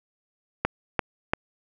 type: click train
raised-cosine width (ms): 0.5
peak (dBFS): -6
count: 3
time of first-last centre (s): 0.65-1.335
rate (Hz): 2.92
effects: none